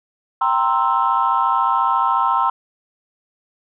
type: chord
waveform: sine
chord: C dominant seventh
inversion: second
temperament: equal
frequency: 784 / 932.3 / 1046.5 / 1318.5 Hz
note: G5 / Bb5 / C6 / E6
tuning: 0 / 0 / 0 / 0 cents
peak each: -22 / -19 / -18 / -20 dBFS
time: 0.41-2.5 s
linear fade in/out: 5 ms
effects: tanh soft clip ceiling -6 dBFS